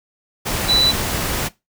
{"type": "tone in noise", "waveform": "sine", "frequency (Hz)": 3968, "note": "B7", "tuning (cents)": 7, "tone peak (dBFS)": -13, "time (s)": [0.68, 0.92], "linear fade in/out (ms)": 20, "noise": "pink", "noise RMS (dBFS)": -22, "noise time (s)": [0.45, 1.49], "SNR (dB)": 6, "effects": ["noise-tail reverb RT60 0.2 s tail -19 dB re dry"]}